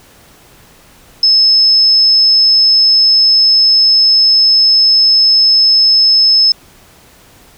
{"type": "tone", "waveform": "sine", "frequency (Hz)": 5210, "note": "E8", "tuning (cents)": -21, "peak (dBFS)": -5, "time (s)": [1.23, 6.52], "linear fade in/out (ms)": 2, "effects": ["pink hiss -43 dBFS RMS until 7.57 s"]}